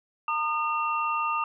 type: tone cluster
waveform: sine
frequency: 913 / 1219 / 2719 Hz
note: A#5 / D#6 / F7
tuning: -36 / -36 / -47 cents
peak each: -31 / -26 / -33 dBFS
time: 0.28-1.44 s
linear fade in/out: 2 ms
effects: none